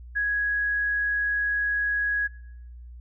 sine tone, 1664 Hz, G#6, 3 cents sharp, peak -22 dBFS, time 0.15-2.28 s, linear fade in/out 20 ms, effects noise-tail reverb RT60 0.8 s tail -19 dB re dry + added 60 Hz sine -40 dBFS peak until 3 s

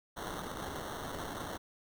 white noise with sample-and-hold, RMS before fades -41 dBFS, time 0.16-1.58 s, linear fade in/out 20 ms, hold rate 2450 Hz, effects none

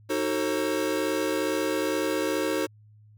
square chord, D# diminished seventh, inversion none, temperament just, 311.1 / 373.4 / 448 / 537.6 Hz, D#4 / F#4 / A4 / C5, 0 / +16 / +31 / +47 cents, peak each -30 / -32 / -32 / -31 dBFS, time 0.09-2.67 s, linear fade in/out 20 ms, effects added 106 Hz sine -51 dBFS peak until 3.17 s

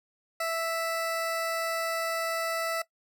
20% pulse tone, 659.3 Hz, E5, in tune, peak -23 dBFS, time 0.4-2.82 s, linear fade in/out 5 ms, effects noise-tail reverb RT60 0.1 s tail -19 dB re dry

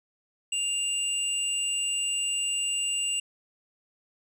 sine tone pair together, 2800 / 7920 Hz, F7 / B8, +4 / +4 cents, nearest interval octave + tritone, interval 1800 cents, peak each -27 / -29 dBFS, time 0.52-3.2 s, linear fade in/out 5 ms, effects tanh soft clip ceiling -18 dBFS

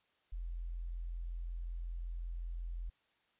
sine tone, 42.71 Hz, F1, 38 cents flat, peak -38 dBFS, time 0.32-2.9 s, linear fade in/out 10 ms, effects white hiss -75 dBFS RMS until 3.39 s + resampled to 8000 Hz

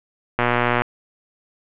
click train, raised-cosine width 0.5 ms, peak -3 dBFS, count 53, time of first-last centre 0.39-0.82 s, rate 121 Hz, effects resampled to 8000 Hz + 7-bit

